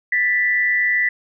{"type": "tone pair together", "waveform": "sine", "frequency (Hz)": [1767.1, 1975.5], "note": ["A6", "B6"], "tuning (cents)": [7, 0], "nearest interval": "major second", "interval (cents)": 193, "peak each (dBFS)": [-22, -16], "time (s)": [0.12, 1.09], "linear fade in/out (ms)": 5, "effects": []}